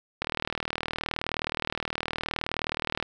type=click train; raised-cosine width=0.3 ms; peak=-12 dBFS; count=111; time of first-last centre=0.22-3.026 s; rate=39.2 Hz; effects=none